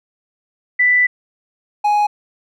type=tone pair in turn; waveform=sine / triangle; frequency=1983 / 832.3 Hz; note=B6 / G#5; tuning=+7 / +4 cents; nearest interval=octave + minor third; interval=1503 cents; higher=first; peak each=-10 / -10 dBFS; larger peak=neither; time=0.79-1.07 / 1.84-2.07 s; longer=first; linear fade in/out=10 ms; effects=none